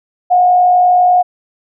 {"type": "tone with frequency modulation", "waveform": "sine", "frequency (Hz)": 722, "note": "F#5", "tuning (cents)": -43, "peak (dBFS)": -6, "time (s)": [0.3, 1.23], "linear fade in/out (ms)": 20, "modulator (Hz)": 51.8, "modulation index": 0.28, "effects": []}